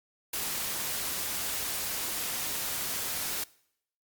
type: noise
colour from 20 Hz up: white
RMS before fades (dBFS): -33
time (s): 0.33-3.44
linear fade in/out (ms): 5
effects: noise-tail reverb RT60 0.7 s tail -22 dB re dry + Opus 48 kbps